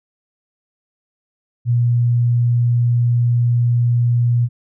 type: tone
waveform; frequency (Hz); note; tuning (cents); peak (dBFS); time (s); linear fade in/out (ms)
sine; 120; B2; -49; -12; 1.65-4.49; 50
effects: none